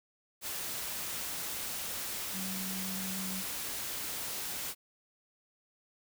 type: tone in noise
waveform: sine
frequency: 189.6 Hz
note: F#3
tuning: 43 cents sharp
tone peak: -39 dBFS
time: 2.32-3.44 s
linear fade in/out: 50 ms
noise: white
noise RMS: -38 dBFS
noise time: 0.41-4.75 s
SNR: -4 dB
effects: none